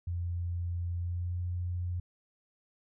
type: tone with pitch glide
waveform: sine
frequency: 86.9 to 88.62 Hz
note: F2 to F2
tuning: -8 to +26 cents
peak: -31 dBFS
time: 0.07-2 s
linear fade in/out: 5 ms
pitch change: +34 cents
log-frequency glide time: 0.97-1.37 s
effects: none